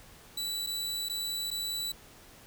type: tone with dropouts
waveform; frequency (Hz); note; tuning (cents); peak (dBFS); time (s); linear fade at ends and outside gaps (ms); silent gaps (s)
sawtooth; 3951; B7; 0; -29; 0.37-1.92; 5; 0.665-0.67 / 1.087-1.096 / 1.505-1.512
effects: pink hiss -54 dBFS RMS until 2.46 s